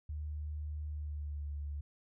sine tone with pitch glide, 75.3 to 72.65 Hz, D2 to D2, +44 to -18 cents, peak -37 dBFS, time 0.09-1.81 s, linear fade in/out 5 ms, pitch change -62 cents, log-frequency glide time 0.87-1.5 s, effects none

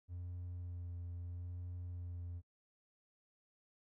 triangle tone with vibrato, 88 Hz, F2, 14 cents sharp, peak -40 dBFS, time 0.08-2.42 s, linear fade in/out 50 ms, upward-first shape sine, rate 0.77 Hz, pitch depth 17 cents each way, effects noise-tail reverb RT60 0.1 s tail -24 dB re dry + tanh soft clip ceiling -36 dBFS

